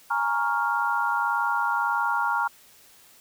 sine chord, Bb minor seventh, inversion third, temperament equal, 830.6 / 932.3 / 1108.7 / 1396.9 Hz, Ab5 / Bb5 / Db6 / F6, 0 / 0 / 0 / 0 cents, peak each -30 / -26 / -30 / -26 dBFS, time 0.1-2.48 s, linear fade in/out 10 ms, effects white hiss -54 dBFS RMS until 3.2 s

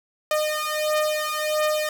sawtooth beating tone pair, 610 / 611.5 Hz, D#5 / D#5, -34 / -30 cents, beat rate 1.5 Hz, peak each -21 dBFS, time 0.31-1.89 s, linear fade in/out 2 ms, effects 7-bit

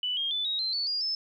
sine tone with pitch steps, 2977 / 3228 / 3500 / 3794 / 4114 / 4460 / 4836 / 5243 Hz, F#7 / G#7 / A7 / A#7 / C8 / C#8 / D8 / E8, +10 / -50 / -10 / +30 / -30 / +10 / +50 / -10 cents, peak -27 dBFS, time 0.03-1.15 s, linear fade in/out 2 ms, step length 140 ms, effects 11-bit

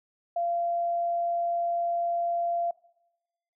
sine tone, 688 Hz, F5, 26 cents flat, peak -25 dBFS, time 0.36-2.71 s, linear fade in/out 5 ms, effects noise-tail reverb RT60 1.0 s tail -22 dB re dry

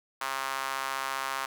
sawtooth tone with high-pass filter, 135 Hz, C#3, 45 cents flat, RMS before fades -33 dBFS, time 0.21-1.46 s, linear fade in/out 5 ms, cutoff 1100 Hz, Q 2.2, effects none

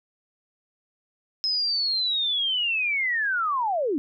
sine linear sweep, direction down, 5160 to 261.6 Hz, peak -22 dBFS, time 1.44-3.98 s, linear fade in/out 0 ms, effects none

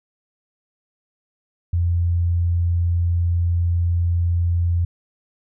sine tone, 86.2 Hz, F2, 22 cents flat, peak -16 dBFS, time 1.73-4.85 s, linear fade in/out 5 ms, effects none

